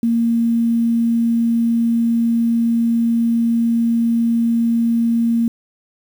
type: tone with quantisation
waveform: sine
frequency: 231.8 Hz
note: A#3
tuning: 10 cents flat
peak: -13 dBFS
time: 0.03-5.48 s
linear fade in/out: 2 ms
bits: 7
effects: none